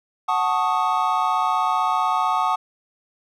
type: chord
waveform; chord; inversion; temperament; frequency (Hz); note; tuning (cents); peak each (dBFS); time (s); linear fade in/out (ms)
triangle; D# half-diminished seventh; first; equal; 740 / 880 / 1108.7 / 1244.5; F#5 / A5 / C#6 / D#6; 0 / 0 / 0 / 0; -22; 0.28-2.56; 10
effects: none